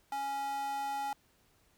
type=tone with high-pass filter; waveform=square; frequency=277.2 Hz; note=C#4; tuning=in tune; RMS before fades=-36 dBFS; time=0.12-1.13 s; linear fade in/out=2 ms; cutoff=760 Hz; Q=5.1; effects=pink hiss -69 dBFS RMS until 1.77 s